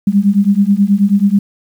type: beating tone pair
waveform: sine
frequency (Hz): 196 / 205.3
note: G3 / G#3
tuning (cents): 0 / -20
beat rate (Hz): 9.3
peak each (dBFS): -11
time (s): 0.07-1.39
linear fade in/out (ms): 5
effects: 7-bit